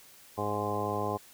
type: harmonic tone with a mistuned harmonic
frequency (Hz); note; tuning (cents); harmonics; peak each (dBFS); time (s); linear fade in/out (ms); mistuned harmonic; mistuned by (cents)
103.83; G#2; 0; 1 / 2 / 3 / 4 / 5 / 6 / 7 / 8 / 10; -38 / -40 / -40 / -36 / -38 / -40 / -38 / -37 / -36; 0.37-1.18; 20; 1; -22
effects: white hiss -55 dBFS RMS until 1.33 s